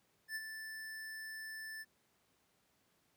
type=tone with ADSR envelope; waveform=square; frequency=1760 Hz; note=A6; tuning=in tune; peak=-38 dBFS; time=0.28-1.85 s; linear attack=75 ms; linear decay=40 ms; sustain=-7 dB; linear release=36 ms; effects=pink hiss -75 dBFS RMS until 3.16 s + high-pass 100 Hz 12 dB/octave